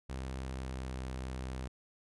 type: tone with pitch glide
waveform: sawtooth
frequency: 65.41 to 64.43 Hz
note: C2 to C2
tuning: 0 to -26 cents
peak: -34 dBFS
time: 0.09-1.68 s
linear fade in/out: 10 ms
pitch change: -26 cents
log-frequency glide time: 0.38-0.96 s
effects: resampled to 24000 Hz